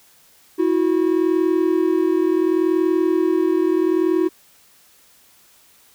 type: tone pair together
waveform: triangle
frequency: 325 / 365.7 Hz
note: E4 / F#4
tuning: -24 / -20 cents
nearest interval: major second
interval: 204 cents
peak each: -16 dBFS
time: 0.58-4.29 s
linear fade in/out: 20 ms
effects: white hiss -53 dBFS RMS until 5.94 s